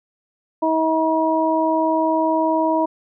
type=harmonic tone; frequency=319.6 Hz; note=D#4; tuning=47 cents sharp; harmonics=1 / 2 / 3; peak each=-20 / -20 / -20 dBFS; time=0.62-2.86 s; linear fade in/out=10 ms; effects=none